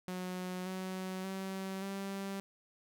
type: tone with pitch steps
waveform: sawtooth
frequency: 182.8 / 187.07 / 191.45 / 195.92 Hz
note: F#3 / F#3 / G3 / G3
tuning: -21 / +19 / -41 / -1 cents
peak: -34 dBFS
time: 0.08-2.4 s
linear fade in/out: 0 ms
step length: 580 ms
effects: none